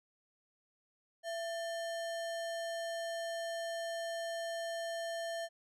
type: tone with sample-and-hold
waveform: sine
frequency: 670 Hz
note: E5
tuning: 28 cents sharp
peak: -36 dBFS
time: 1.23-5.49 s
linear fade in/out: 50 ms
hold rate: 2450 Hz
effects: low-pass 9000 Hz 12 dB/octave